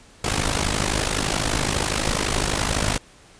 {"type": "noise with amplitude modulation", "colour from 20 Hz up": "pink", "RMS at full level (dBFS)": -19, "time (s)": [0.24, 2.98], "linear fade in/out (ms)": 5, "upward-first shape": "sine", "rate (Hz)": 51.9, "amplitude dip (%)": 80, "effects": ["pink hiss -50 dBFS RMS until 3.39 s", "resampled to 22050 Hz"]}